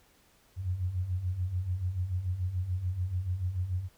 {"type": "beating tone pair", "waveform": "sine", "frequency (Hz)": [86.2, 93.1], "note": ["F2", "F#2"], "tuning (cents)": [-22, 11], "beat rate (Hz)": 6.9, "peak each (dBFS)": [-36, -30], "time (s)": [0.56, 3.89], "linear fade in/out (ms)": 50, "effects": ["pink hiss -64 dBFS RMS until 3.97 s"]}